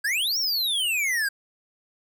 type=exponential two-way sweep; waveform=square; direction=up then down; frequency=1568 to 5720 to 1568 Hz; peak=-23 dBFS; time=0.04-1.29 s; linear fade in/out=10 ms; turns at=0.38 s; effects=none